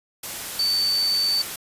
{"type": "tone in noise", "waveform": "sine", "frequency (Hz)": 4548, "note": "C#8", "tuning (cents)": 44, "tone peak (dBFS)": -19, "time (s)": [0.59, 1.42], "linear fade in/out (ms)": 5, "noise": "white", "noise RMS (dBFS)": -32, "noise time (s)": [0.23, 1.56], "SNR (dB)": 10, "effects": ["resampled to 32000 Hz"]}